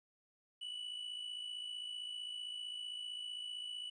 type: tone with amplitude modulation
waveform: triangle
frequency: 2960 Hz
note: F#7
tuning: in tune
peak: -38 dBFS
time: 0.61-3.9 s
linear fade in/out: 10 ms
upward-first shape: sine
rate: 55.5 Hz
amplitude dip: 55%
effects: resampled to 24000 Hz + 13-bit